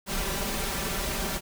pink noise with comb filter, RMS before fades -30 dBFS, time 0.06-1.41 s, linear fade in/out 50 ms, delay 5.1 ms, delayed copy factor +0.7, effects none

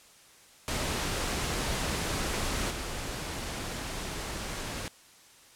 pink noise with level steps, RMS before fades -31 / -36 dBFS, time 0.68-4.88 s, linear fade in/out 0 ms, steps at 2.7 s, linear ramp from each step 10 ms, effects white hiss -56 dBFS RMS until 5.55 s + low-pass 10000 Hz 12 dB/octave

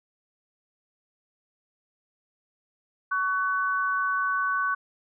sine tone pair together, 1123.7 / 1500 Hz, C#6 / F#6, +23 / +23 cents, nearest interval perfect fourth, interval 500 cents, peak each -26 dBFS, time 3.11-4.75 s, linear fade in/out 10 ms, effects none

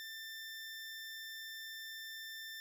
20% pulse tone, 1784 Hz, A6, 23 cents sharp, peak -40 dBFS, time 0-2.6 s, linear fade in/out 0 ms, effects none

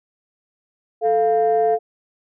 sine tone pair together, 439.1 / 697 Hz, A4 / F5, -4 / -4 cents, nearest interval minor sixth, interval 800 cents, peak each -16 dBFS, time 1.01-1.79 s, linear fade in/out 50 ms, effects tanh soft clip ceiling -9 dBFS

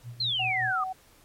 sine tone with tremolo, 119.8 Hz, A#2, 48 cents sharp, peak -35 dBFS, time 0.03-0.75 s, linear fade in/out 50 ms, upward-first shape sine, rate 5.3 Hz, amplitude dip 75%
sine exponential sweep, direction down, 4284 to 1174.7 Hz, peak -25 dBFS, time 0.2-0.84 s, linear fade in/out 5 ms
sine tone, 752 Hz, F#5, 28 cents sharp, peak -30 dBFS, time 0.39-0.93 s, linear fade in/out 10 ms
effects pink hiss -58 dBFS RMS until 1.24 s + MP3 64 kbps

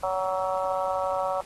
harmonic tone, 187.7 Hz, F#3, 25 cents sharp, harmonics 3 / 4 / 5 / 6 / 7, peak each -28 / -30 / -32 / -34 / -35 dBFS, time 0.03-1.41 s, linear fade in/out 5 ms, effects pink hiss -50 dBFS RMS until 1.45 s + AAC 32 kbps

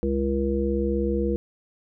harmonic tone, 68.2 Hz, C#2, 28 cents flat, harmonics 1 / 3 / 5 / 7, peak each -27 / -27 / -27 / -27 dBFS, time 0.03-1.36 s, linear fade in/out 0 ms, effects none

